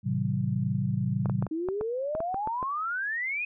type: chord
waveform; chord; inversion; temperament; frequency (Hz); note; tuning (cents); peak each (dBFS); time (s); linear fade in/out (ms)
sine; A diminished seventh; none; just; 110 / 132 / 158.4 / 190.08; A2 / C3 / Eb3 / Gb3; 0 / +16 / +31 / +47; -31 / -29 / -34 / -30; 0.03-1.48; 50
type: clicks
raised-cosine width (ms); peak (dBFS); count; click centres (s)
1; -20; 11; 1.258 / 1.297 / 1.425 / 1.467 / 1.687 / 1.811 / 2.151 / 2.204 / 2.344 / 2.474 / 2.628
type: exponential sweep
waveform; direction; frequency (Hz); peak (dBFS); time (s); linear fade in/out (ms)
sine; up; 308.7 to 2535; -28; 1.51-3.45; 5
effects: none